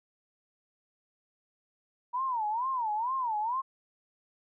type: tone with vibrato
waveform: sine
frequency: 946 Hz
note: A#5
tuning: 25 cents sharp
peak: -28 dBFS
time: 2.13-3.62 s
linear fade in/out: 20 ms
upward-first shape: sine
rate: 2.2 Hz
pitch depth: 210 cents each way
effects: none